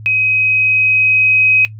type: tone with level ramp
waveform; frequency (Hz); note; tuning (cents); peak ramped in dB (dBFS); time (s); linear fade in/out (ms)
sine; 2529; D#7; +28; -10 to -6; 0.06-1.65; 0
effects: noise-tail reverb RT60 0.1 s tail -17 dB re dry + added 108 Hz sine -29 dBFS peak until 1.79 s